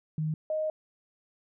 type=tone pair in turn; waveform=sine; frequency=155.56 / 622.2 Hz; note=D#3 / D#5; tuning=0 / 0 cents; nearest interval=2 octaves; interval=2400 cents; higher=second; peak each=-27 dBFS; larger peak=neither; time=0.18-0.34 / 0.5-0.7 s; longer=second; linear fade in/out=2 ms; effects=none